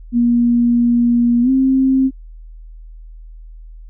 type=tone with pitch glide; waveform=sine; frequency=238.4 to 264.5 Hz; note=A#3 to C4; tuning=+39 to +19 cents; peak=-10 dBFS; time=0.12-2.11 s; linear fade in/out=50 ms; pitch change=+180 cents; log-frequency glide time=1.42-1.5 s; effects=added 40 Hz sine -33 dBFS peak until 3.89 s